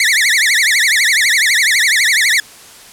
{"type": "tone with vibrato", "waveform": "sawtooth", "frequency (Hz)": 1975.5, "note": "B6", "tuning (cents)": 0, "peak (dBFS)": -6, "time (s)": [0, 2.4], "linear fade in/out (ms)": 2, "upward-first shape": "triangle", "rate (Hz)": 12, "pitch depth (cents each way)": 280, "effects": ["white hiss -38 dBFS RMS until 2.92 s", "low-pass 11000 Hz 12 dB/octave"]}